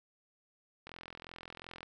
click train, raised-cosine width 0.3 ms, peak -30 dBFS, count 42, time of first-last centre 0.87-1.83 s, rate 42.7 Hz, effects none

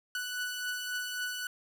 sawtooth beating tone pair, 1480 / 1483.7 Hz, F#6 / F#6, 0 / +4 cents, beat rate 3.7 Hz, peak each -38 / -31 dBFS, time 0.15-1.47 s, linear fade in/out 2 ms, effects none

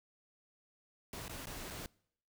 pink noise with dropouts, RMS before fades -45 dBFS, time 1.13-1.86 s, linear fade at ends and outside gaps 1 ms, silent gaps 1.281-1.295 / 1.457-1.47 / 1.703-1.706 s, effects noise-tail reverb RT60 0.7 s tail -25 dB re dry

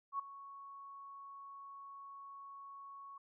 sine tone with ADSR envelope, 1108.7 Hz, C#6, in tune, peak -33 dBFS, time 0.12-3.18 s, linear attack 73 ms, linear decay 6 ms, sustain -16 dB, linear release 5 ms, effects none

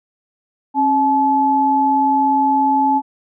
sine tone pair together, 271.7 / 860.6 Hz, C#4 / A5, -35 / -39 cents, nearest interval octave + minor sixth, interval 1996 cents, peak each -18 / -13 dBFS, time 0.74-3.02 s, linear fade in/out 50 ms, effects none

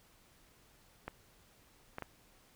clicks, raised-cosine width 0.5 ms, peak -25 dBFS, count 3, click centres 1.08 / 1.984 / 2.023 s, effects pink hiss -65 dBFS RMS until 2.55 s

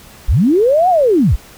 sine linear two-way sweep, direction up then down, 30.56 to 760 to 30.56 Hz, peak -8 dBFS, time 0.28-1.36 s, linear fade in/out 10 ms, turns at 0.89 s, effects pink hiss -40 dBFS RMS until 1.57 s

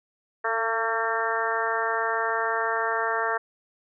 harmonic tone with a mistuned harmonic, 226.6 Hz, A#3, 49 cents flat, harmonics 2 / 3 / 4 / 5 / 6 / 7 / 8, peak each -31 / -31 / -31 / -31 / -31 / -31 / -31 dBFS, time 0.44-3.38 s, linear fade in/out 10 ms, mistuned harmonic 2, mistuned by -18 cents, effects none

